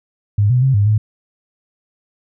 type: tone with pitch steps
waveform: sine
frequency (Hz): 102.7 / 125.2 / 133.5 / 101.8 / 107.1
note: G#2 / B2 / C3 / G#2 / A2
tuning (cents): -19 / +24 / +35 / -34 / -46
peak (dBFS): -10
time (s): 0.38-0.98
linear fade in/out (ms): 5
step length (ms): 120
effects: none